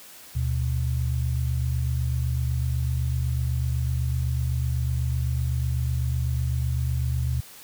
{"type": "tone pair together", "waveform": "sine", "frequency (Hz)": [75.53, 123.5], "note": ["D2", "B2"], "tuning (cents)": [49, 0], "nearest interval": "major sixth", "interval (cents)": 851, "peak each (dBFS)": -25, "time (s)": [0.35, 7.41], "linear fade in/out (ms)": 10, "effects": ["white hiss -46 dBFS RMS until 7.63 s"]}